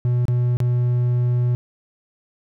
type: tone with dropouts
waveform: triangle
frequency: 122.4 Hz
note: B2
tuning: 15 cents flat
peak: -14 dBFS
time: 0.05-1.55 s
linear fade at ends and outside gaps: 0 ms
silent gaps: 0.254-0.282 / 0.57-0.603 s
effects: none